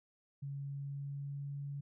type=tone with pitch glide; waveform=sine; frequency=139.9 to 141.53 Hz; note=C#3 to C#3; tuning=+16 to +36 cents; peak=-39 dBFS; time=0.42-1.81 s; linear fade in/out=10 ms; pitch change=+20 cents; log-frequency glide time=0.64-1.59 s; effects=none